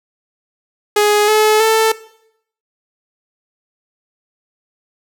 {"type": "tone with pitch steps", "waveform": "sawtooth", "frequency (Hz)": [417.1, 429.8, 442.9], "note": ["G#4", "A4", "A4"], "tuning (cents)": [7, -41, 11], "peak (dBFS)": -6, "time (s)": [0.96, 1.92], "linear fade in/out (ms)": 5, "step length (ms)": 320, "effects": ["noise-tail reverb RT60 0.7 s tail -18 dB re dry"]}